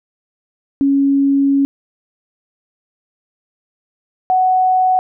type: tone pair in turn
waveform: sine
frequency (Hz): 277.2 / 743.5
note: C#4 / F#5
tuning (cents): 0 / +8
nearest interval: octave + perfect fourth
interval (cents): 1708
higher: second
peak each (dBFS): -10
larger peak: neither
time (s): 0.81-1.65 / 4.3-4.99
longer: first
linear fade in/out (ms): 0
effects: none